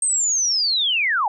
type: linear sweep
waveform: sine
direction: down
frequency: 8500 to 770 Hz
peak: -17 dBFS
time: 0.02-1.28 s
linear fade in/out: 2 ms
effects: none